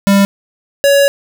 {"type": "tone pair in turn", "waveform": "square", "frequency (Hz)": [198.4, 561.2], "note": ["G3", "C#5"], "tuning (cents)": [21, 21], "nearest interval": "octave + tritone", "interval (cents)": 1800, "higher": "second", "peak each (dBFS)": -7, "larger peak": "neither", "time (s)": [[0.07, 0.25], [0.84, 1.08]], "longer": "second", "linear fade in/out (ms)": 0, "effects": []}